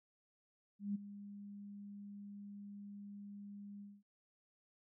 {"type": "tone with ADSR envelope", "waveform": "sine", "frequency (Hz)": 202.6, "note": "G#3", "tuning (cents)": -43, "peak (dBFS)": -34, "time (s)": [0.79, 4.03], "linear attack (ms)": 160, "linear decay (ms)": 15, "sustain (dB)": -14, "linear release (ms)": 220, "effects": []}